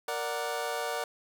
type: chord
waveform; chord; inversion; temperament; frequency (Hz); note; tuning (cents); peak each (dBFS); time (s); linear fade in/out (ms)
25% pulse; Bb augmented; none; equal; 466.2 / 587.3 / 740; Bb4 / D5 / F#5; 0 / 0 / 0; -32; 0.08-1.04; 2
effects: none